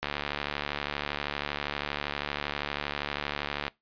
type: click train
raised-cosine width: 0.3 ms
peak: -14 dBFS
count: 266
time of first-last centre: 0.03-3.68 s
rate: 72.6 Hz
effects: noise-tail reverb RT60 0.2 s tail -22 dB re dry + resampled to 11025 Hz